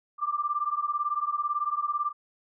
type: beating tone pair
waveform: sine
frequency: 1174.7 / 1192.7 Hz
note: D6 / D6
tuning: 0 / +26 cents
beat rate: 18 Hz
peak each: -29 dBFS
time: 0.18-2.13 s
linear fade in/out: 50 ms
effects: none